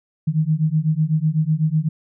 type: beating tone pair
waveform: sine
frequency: 152.4 / 160.4 Hz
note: D#3 / E3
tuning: -36 / -47 cents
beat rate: 8 Hz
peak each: -19 / -19 dBFS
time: 0.27-1.89 s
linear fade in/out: 10 ms
effects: none